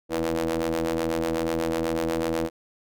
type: ring-modulated tone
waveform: sawtooth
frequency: 82.41 Hz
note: E2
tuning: in tune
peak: -17 dBFS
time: 0.09-2.5 s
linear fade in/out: 50 ms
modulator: 408 Hz
effects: none